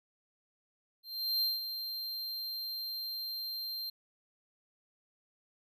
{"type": "tone with ADSR envelope", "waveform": "square", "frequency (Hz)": 4164, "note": "C8", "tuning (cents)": -9, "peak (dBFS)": -28, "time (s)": [1.03, 3.9], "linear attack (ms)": 390, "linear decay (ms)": 180, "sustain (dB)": -9, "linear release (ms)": 7, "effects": []}